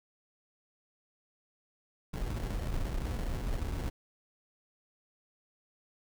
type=noise with sample-and-hold; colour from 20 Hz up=brown; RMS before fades=-34 dBFS; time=2.13-3.9 s; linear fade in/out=10 ms; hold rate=1225 Hz; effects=none